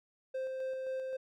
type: tone with tremolo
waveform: triangle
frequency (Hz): 523.3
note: C5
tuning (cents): 0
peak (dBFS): -32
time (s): 0.34-1.17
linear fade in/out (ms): 10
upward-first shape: square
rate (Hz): 3.8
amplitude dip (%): 25
effects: none